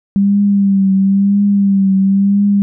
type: tone with vibrato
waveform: sine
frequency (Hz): 197.4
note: G3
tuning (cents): +12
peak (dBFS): -8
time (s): 0.16-2.62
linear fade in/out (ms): 0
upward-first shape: triangle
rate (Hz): 0.98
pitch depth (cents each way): 52
effects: none